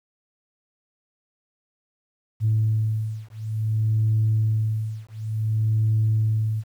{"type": "beating tone pair", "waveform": "sine", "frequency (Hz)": [109.1, 109.66], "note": ["A2", "A2"], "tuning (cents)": [-14, -5], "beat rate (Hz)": 0.56, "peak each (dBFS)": -22, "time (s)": [2.4, 6.64], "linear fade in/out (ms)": 50, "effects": ["tanh soft clip ceiling -13 dBFS", "9-bit"]}